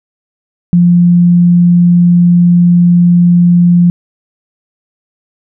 sine tone, 174.61 Hz, F3, in tune, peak -3 dBFS, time 0.73-3.9 s, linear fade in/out 0 ms, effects none

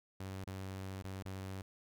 sawtooth tone with dropouts, 95.5 Hz, G2, 45 cents flat, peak -38 dBFS, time 0.2-1.62 s, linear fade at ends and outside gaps 5 ms, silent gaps 0.443-0.472 / 1.024-1.042 / 1.226-1.253 s, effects none

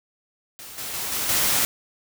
white noise with level steps, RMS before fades -40 / -32 / -29 / -26 / -21 dBFS, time 0.59-1.65 s, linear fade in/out 0 ms, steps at 0.78 / 0.94 / 1.12 / 1.29 s, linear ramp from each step 2 ms, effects none

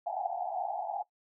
pink band-pass noise, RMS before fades -35 dBFS, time 0.06-1.03 s, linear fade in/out 5 ms, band 690 to 830 Hz, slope 96 dB/octave, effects noise-tail reverb RT60 0.1 s tail -18 dB re dry

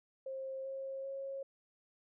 sine tone with pitch steps, 532 / 538.2 / 544.4 Hz, C5 / C5 / C#5, +29 / +49 / -31 cents, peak -39 dBFS, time 0.26-1.43 s, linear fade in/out 5 ms, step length 390 ms, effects none

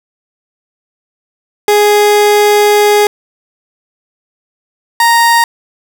30% pulse tone pair in turn, 415.3 / 932.3 Hz, G#4 / A#5, 0 / 0 cents, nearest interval octave + major second, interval 1400 cents, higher second, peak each -3 dBFS, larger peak neither, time 1.68-3.07 / 5-5.44 s, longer first, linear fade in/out 2 ms, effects none

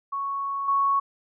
sine tone with level steps, 1108.7 Hz, C#6, in tune, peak -26 / -19 dBFS, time 0.12-1 s, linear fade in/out 10 ms, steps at 0.68 s, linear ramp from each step 5 ms, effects none

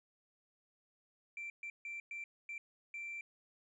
sine tone bursts at uneven times, 2349 Hz, D7, in tune, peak -40 dBFS, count 6, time 1.37-1.5 / 1.63-1.7 / 1.85-2 / 2.11-2.24 / 2.49-2.58 / 2.94-3.21 s, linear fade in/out 2 ms, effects tanh soft clip ceiling -39 dBFS

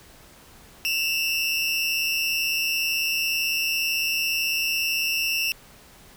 30% pulse tone pair together, 2664 / 2822 Hz, E7 / F7, +18 / +17 cents, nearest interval minor second, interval 99 cents, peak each -21 / -25 dBFS, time 0.85-5.52 s, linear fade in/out 0 ms, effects pink hiss -50 dBFS RMS until 6.16 s

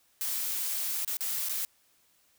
blue noise with dropouts, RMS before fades -32 dBFS, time 0.21-1.65 s, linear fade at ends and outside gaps 0 ms, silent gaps 1.048-1.077 / 1.169-1.207 / 1.487-1.495 s, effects white hiss -67 dBFS RMS until 2.38 s

